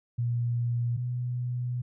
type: tone pair in turn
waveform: sine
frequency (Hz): 119.4 / 123.25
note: A#2 / B2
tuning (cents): +42 / -3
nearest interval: minor second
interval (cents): 55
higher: second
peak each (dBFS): -25 / -28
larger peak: first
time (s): 0.18-0.97 / 0.97-1.82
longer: second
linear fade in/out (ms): 10
effects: none